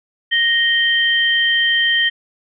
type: tone pair together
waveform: sine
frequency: 1864 / 3133 Hz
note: A#6 / G7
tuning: -1 / -2 cents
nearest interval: major sixth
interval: 899 cents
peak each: -15 / -16 dBFS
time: 0.31-2.1 s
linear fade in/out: 20 ms
effects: none